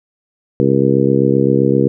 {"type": "harmonic tone", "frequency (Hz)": 67.7, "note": "C#2", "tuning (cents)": -40, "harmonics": [2, 3, 4, 5, 6, 7], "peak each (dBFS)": [-17, -17, -17, -17, -17, -17], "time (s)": [0.6, 1.88], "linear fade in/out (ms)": 0, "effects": []}